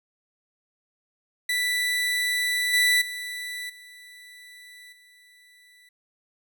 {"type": "tone with level steps", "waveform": "30% pulse", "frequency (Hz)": 1975.5, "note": "B6", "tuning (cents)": 0, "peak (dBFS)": [-20, -15, -29, -42, -50], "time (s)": [1.49, 5.89], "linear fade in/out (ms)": 5, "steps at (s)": [2.73, 3.01, 3.69, 4.92], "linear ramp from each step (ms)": 10, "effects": []}